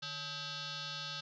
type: tone with frequency modulation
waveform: sine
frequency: 151.9 Hz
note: D#3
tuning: 41 cents flat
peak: -39 dBFS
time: 0.02-1.21 s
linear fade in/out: 10 ms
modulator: 716 Hz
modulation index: 6.6
effects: none